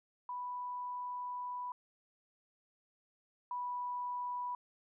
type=tone pair in turn; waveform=sine; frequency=987.8 / 983.8 Hz; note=B5 / B5; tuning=0 / -7 cents; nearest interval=unison; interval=7 cents; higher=first; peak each=-38 / -36 dBFS; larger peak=second; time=0.29-1.72 / 3.51-4.55 s; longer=first; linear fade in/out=2 ms; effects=none